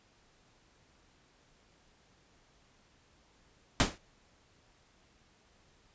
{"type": "noise with exponential decay", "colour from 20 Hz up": "pink", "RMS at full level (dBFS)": -21, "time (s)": [3.8, 3.98], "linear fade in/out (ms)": 0, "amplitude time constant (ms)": 39, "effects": ["pink hiss -66 dBFS RMS until 5.94 s", "resampled to 16000 Hz"]}